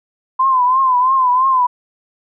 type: tone with vibrato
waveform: sine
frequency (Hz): 1027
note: C6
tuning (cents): -33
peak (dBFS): -10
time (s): 0.39-1.67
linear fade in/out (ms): 10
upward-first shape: triangle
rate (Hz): 3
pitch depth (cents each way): 91
effects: none